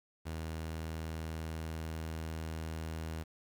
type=tone; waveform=sawtooth; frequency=80.2 Hz; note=E2; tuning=47 cents flat; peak=-34 dBFS; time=0.25-3.24 s; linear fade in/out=20 ms; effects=10-bit